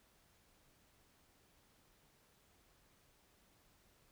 silence, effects pink hiss -71 dBFS RMS until 4.11 s

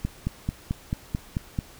click train, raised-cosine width 5 ms, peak -13 dBFS, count 8, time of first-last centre 0.05-1.588 s, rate 4.55 Hz, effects pink hiss -49 dBFS RMS until 1.79 s

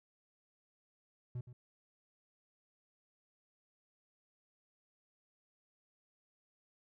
triangle tone with echo, 123.1 Hz, B2, 5 cents flat, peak -36 dBFS, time 1.35-1.41 s, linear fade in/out 5 ms, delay 120 ms, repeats 1, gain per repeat -12 dB, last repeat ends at 1.53 s, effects none

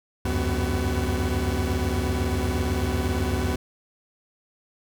40% pulse tone cluster, 71.7 / 89.5 / 97.6 / 248.2 / 376.5 Hz, D2 / F2 / G2 / B3 / F#4, -41 / +43 / -7 / +9 / +30 cents, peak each -26 / -27 / -33 / -29 / -31 dBFS, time 0.25-3.56 s, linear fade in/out 5 ms, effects none

